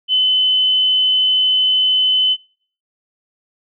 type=tone; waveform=sine; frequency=3031 Hz; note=F#7; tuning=41 cents sharp; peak=-11 dBFS; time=0.08-2.37 s; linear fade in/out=50 ms; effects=noise-tail reverb RT60 0.5 s tail -23 dB re dry